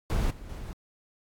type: noise with level steps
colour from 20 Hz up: brown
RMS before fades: -26 / -43 / -38 dBFS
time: 0.1-0.73 s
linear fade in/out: 0 ms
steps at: 0.3 / 0.49 s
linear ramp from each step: 10 ms
effects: AAC 64 kbps